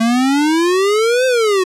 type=exponential two-way sweep; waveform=square; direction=up then down; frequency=223 to 523.3 to 362.8 Hz; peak=-12 dBFS; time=0-1.64 s; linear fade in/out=10 ms; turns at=1.26 s; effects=low-pass 9000 Hz 12 dB/octave

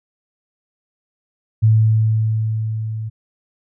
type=tone with level ramp; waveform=sine; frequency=110 Hz; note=A2; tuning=in tune; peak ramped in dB=-8 to -23 dBFS; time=1.62-3.1 s; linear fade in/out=20 ms; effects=none

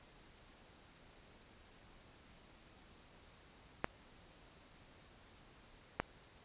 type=clicks; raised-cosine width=0.5 ms; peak=-18 dBFS; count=2; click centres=3.844 / 6 s; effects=pink hiss -62 dBFS RMS until 6.44 s + resampled to 8000 Hz

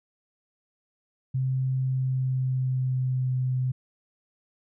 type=tone with pitch glide; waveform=sine; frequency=130.81 to 128.27 Hz; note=C3 to C3; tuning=0 to -34 cents; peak=-23 dBFS; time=1.34-3.72 s; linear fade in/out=10 ms; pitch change=-34 cents; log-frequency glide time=1.78-3.34 s; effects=none

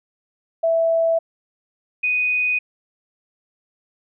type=tone pair in turn; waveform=sine; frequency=659.3 / 2489 Hz; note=E5 / D#7; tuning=0 / 0 cents; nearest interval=octave + major seventh; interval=2300 cents; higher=second; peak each=-15 / -17 dBFS; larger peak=first; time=0.63-1.19 / 2.03-2.59 s; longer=neither; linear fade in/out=10 ms; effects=none

